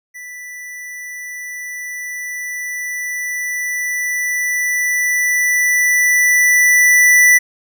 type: tone with level ramp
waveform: square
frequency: 1976 Hz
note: B6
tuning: in tune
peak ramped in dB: -31 to -7 dBFS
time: 0.14-7.39 s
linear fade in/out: 20 ms
effects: none